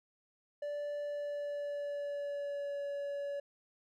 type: tone with pitch glide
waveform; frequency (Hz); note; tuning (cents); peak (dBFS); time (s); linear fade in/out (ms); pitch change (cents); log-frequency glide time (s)
triangle; 583 to 568; D5 to C#5; -13 to +42; -34; 0.62-3.4; 5; -45; 1.02-2.82
effects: none